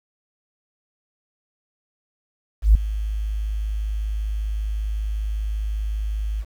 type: tone with ADSR envelope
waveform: sine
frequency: 52.6 Hz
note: G#1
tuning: 23 cents sharp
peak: -6 dBFS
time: 2.62-6.45 s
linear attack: 130 ms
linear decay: 4 ms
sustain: -16 dB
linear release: 52 ms
effects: tanh soft clip ceiling -2 dBFS + 8-bit